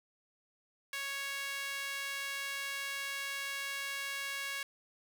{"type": "tone with high-pass filter", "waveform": "sawtooth", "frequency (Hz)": 554.4, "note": "C#5", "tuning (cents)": 0, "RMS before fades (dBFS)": -39, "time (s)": [0.93, 4.63], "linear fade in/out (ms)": 2, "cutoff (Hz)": 1900, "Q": 1.7, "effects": []}